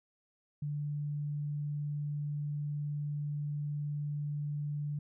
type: tone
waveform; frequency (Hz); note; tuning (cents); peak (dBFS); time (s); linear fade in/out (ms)
sine; 146.83; D3; 0; -33; 0.62-4.99; 5
effects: none